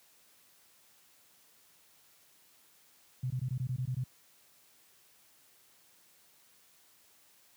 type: tone bursts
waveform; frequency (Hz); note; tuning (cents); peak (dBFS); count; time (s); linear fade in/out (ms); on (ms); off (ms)
sine; 127.3; C3; -47; -30; 9; 3.23-4.038; 5; 72; 20
effects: white hiss -64 dBFS RMS until 7.56 s + high-pass 80 Hz 12 dB/octave